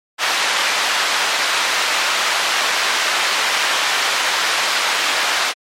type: band-pass noise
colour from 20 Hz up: pink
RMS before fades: -18 dBFS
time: 0.18-5.54 s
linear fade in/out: 50 ms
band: 1000 to 4900 Hz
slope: 12 dB/octave
effects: MP3 64 kbps